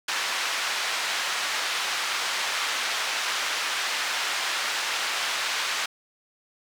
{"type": "band-pass noise", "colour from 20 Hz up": "pink", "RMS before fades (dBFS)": -28, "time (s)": [0.08, 5.86], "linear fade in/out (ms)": 5, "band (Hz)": [1200, 5500], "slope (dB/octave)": 12, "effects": []}